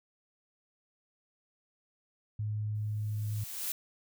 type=tone; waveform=sine; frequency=106.2 Hz; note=G#2; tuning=39 cents sharp; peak=-31 dBFS; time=2.39-3.44 s; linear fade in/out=5 ms
type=noise with exponential growth; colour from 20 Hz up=blue; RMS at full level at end=-33 dBFS; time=2.75-3.72 s; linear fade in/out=2 ms; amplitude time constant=210 ms
effects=none